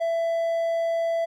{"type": "tone", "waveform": "triangle", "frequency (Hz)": 666, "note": "E5", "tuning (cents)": 18, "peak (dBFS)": -20, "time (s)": [0, 1.26], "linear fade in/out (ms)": 20, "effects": []}